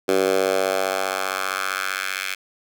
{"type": "tone with high-pass filter sweep", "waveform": "10% pulse", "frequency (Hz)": 95.3, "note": "G2", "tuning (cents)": -48, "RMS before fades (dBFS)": -23, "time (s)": [0.08, 2.35], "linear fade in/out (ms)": 10, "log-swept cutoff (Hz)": [380, 2100], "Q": 2, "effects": []}